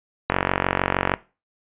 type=click train; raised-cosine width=0.5 ms; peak=-3 dBFS; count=40; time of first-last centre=0.3-1.139 s; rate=46.5 Hz; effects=noise-tail reverb RT60 0.3 s tail -18 dB re dry + resampled to 8000 Hz